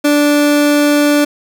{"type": "tone", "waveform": "30% pulse", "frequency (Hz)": 292.5, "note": "D4", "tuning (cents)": -7, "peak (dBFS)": -6, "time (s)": [0.04, 1.25], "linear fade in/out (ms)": 10, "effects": []}